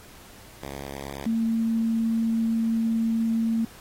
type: tone pair in turn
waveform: 5% pulse / sine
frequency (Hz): 69.3 / 226.5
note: C#2 / A#3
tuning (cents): 0 / -50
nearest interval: octave + major sixth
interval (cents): 2050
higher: second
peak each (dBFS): -23 / -21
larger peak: second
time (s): 0.62-1.26 / 1.26-3.65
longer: second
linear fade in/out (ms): 5
effects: pink hiss -49 dBFS RMS until 3.8 s + AAC 48 kbps